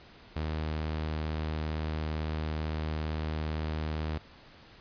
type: tone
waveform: sawtooth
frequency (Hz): 77.78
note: D#2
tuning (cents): 0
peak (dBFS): -27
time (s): 0.36-4.18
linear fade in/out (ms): 0
effects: pink hiss -54 dBFS RMS until 4.8 s + resampled to 11025 Hz